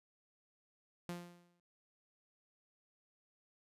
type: tone with exponential decay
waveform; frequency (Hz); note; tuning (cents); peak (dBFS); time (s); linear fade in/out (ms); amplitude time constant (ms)
sawtooth; 174.61; F3; 0; -35; 1.09-1.6; 0; 110
effects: resampled to 32000 Hz